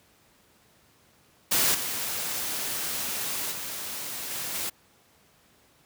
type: noise with level steps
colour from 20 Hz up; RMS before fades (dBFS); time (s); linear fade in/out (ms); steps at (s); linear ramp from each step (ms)
white; -23 / -31 / -35 / -33 / -31; 1.51-4.7; 10; 1.74 / 3.51 / 4.3 / 4.54; 10
effects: pink hiss -61 dBFS RMS until 5.85 s + high-pass 80 Hz 12 dB/octave